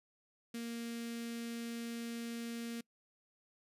sawtooth tone with notch filter, 233.1 Hz, A#3, in tune, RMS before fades -42 dBFS, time 0.54-2.81 s, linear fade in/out 5 ms, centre 870 Hz, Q 0.53, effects noise-tail reverb RT60 0.1 s tail -25 dB re dry + resampled to 32000 Hz

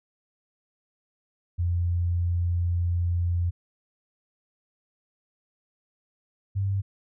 sine tone pair in turn, 87 / 98.05 Hz, F2 / G2, -6 / +1 cents, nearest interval major second, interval 207 cents, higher second, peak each -22 / -23 dBFS, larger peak first, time 1.58-3.51 / 6.55-6.82 s, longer first, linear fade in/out 20 ms, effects none

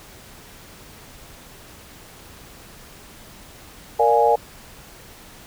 sine chord, Bb dominant seventh, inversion none, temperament equal, 466.2 / 587.3 / 698.5 / 830.6 Hz, Bb4 / D5 / F5 / Ab5, 0 / 0 / 0 / 0 cents, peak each -18 / -21 / -21 / -17 dBFS, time 3.99-4.36 s, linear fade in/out 10 ms, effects pink hiss -44 dBFS RMS until 5.46 s

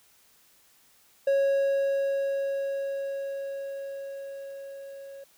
triangle tone with level ramp, 551 Hz, C#5, 11 cents flat, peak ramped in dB -18 to -39 dBFS, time 1.27-5.24 s, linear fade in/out 5 ms, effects white hiss -61 dBFS RMS until 5.37 s

